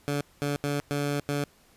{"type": "tone bursts at uneven times", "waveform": "15% pulse", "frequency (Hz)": 144, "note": "D3", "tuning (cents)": -34, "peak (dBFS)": -20, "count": 5, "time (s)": [[0.08, 0.21], [0.42, 0.56], [0.64, 0.8], [0.91, 1.2], [1.29, 1.44]], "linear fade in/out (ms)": 0, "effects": ["pink hiss -60 dBFS RMS until 1.76 s", "resampled to 32000 Hz"]}